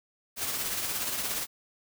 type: noise with tremolo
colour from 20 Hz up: white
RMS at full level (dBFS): -30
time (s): 0.36-1.47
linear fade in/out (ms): 50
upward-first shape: triangle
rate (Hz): 17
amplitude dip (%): 45
effects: none